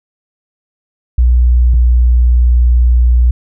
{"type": "tone pair in turn", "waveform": "sine", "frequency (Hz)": [60.8, 60.47], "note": ["B1", "B1"], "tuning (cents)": [-26, -36], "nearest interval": "unison", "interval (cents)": 10, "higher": "first", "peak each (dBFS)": -5, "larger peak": "neither", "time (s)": [[1.18, 1.74], [1.74, 3.31]], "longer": "second", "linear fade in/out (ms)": 5, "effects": []}